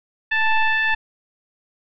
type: tone with frequency modulation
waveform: sine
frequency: 880 Hz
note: A5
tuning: in tune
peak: -15 dBFS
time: 0.31-0.95 s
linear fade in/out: 10 ms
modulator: 881 Hz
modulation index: 2
effects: none